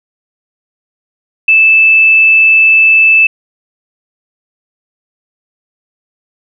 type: tone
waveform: sine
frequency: 2631 Hz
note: E7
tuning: 4 cents flat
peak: -3 dBFS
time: 1.48-3.27 s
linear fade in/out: 5 ms
effects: none